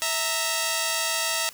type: tone pair together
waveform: 5% pulse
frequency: 654.1 / 925 Hz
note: E5 / A#5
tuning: -14 / -14 cents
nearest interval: tritone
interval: 600 cents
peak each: -15 dBFS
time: 0.02-1.49 s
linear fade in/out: 0 ms
effects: white hiss -47 dBFS RMS until 1.53 s